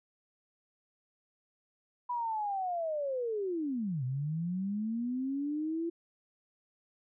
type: linear two-way sweep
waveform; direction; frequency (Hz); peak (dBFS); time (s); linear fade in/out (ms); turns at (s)
sine; down then up; 987.8 to 123.47 to 340.4; -31; 2.09-5.9; 10; 4.04
effects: none